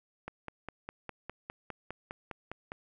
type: click train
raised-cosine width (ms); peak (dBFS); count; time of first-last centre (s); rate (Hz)
0.5; -24; 13; 0.28-2.719; 4.92
effects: none